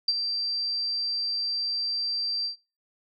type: tone with ADSR envelope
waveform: sine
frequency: 4699 Hz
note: D8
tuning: in tune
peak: -18 dBFS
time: 0.08-2.56 s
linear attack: 5 ms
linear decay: 42 ms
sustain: -8 dB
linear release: 110 ms
effects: noise-tail reverb RT60 0.3 s tail -21 dB re dry